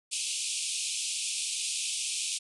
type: band-pass noise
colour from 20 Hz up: white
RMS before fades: -33 dBFS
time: 0.11-2.39 s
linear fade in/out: 20 ms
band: 2400 to 10000 Hz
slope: 96 dB/octave
effects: none